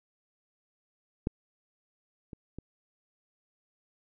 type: clicks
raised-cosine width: 3 ms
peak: -15 / -29 / -27 dBFS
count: 3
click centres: 1.271 / 2.332 / 2.586 s
effects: none